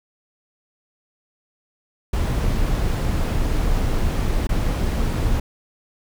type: noise with dropouts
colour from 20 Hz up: brown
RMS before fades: -20 dBFS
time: 2.13-5.4 s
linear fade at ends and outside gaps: 5 ms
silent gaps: 4.471-4.491 s
effects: none